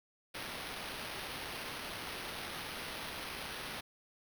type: noise with sample-and-hold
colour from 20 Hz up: white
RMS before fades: -43 dBFS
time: 0.34-3.81 s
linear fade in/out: 10 ms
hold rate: 7350 Hz
effects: none